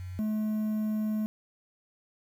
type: tone pair in turn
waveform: sine / triangle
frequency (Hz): 91.2 / 214.8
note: F#2 / A3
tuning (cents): -24 / -41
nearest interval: octave + minor third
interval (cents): 1483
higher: second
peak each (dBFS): -36 / -25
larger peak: second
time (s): 0-0.19 / 0.19-1.26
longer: second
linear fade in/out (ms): 0
effects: 9-bit